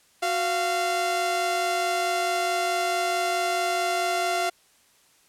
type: tone pair together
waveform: sawtooth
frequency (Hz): 367.8 / 691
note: F#4 / F5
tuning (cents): -10 / -19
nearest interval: major seventh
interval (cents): 1091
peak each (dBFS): -26 / -20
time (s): 0.22-4.5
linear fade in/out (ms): 10
effects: white hiss -60 dBFS RMS until 5.28 s + low-pass 11000 Hz 12 dB/octave